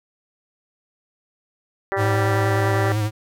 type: harmonic tone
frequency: 195.3 Hz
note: G3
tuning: 6 cents flat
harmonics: 2 / 3 / 4 / 5 / 6 / 7 / 8 / 9 / 10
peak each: -25 / -27 / -28 / -33 / -32 / -32 / -34 / -32 / -32 dBFS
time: 1.92-2.92 s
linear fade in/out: 0 ms
type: tone with vibrato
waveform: square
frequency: 106.6 Hz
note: G#2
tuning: 46 cents sharp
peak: -20 dBFS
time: 1.96-3.11 s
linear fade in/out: 50 ms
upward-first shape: sine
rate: 10 Hz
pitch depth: 39 cents each way
effects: none